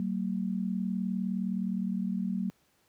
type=tone pair together; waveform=sine; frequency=189.53 / 229 Hz; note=F#3 / A#3; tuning=+42 / -31 cents; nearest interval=minor third; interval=327 cents; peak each=-30 / -33 dBFS; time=0-2.5 s; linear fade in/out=0 ms; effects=pink hiss -69 dBFS RMS until 2.88 s + high-pass 80 Hz 12 dB/octave